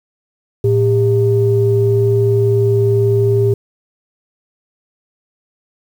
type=tone pair together; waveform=sine; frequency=112.4 / 399.4 Hz; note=A2 / G4; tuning=+37 / +32 cents; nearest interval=octave + minor seventh; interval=2195 cents; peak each=-12 dBFS; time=0.64-3.54 s; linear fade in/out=5 ms; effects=tanh soft clip ceiling -2 dBFS + 7-bit